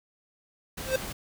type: noise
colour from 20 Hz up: pink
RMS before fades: -37 dBFS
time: 0.77-1.13 s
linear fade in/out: 10 ms
type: tone with exponential growth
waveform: square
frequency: 523.3 Hz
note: C5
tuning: in tune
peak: -21 dBFS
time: 0.79-0.96 s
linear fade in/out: 5 ms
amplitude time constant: 36 ms
effects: none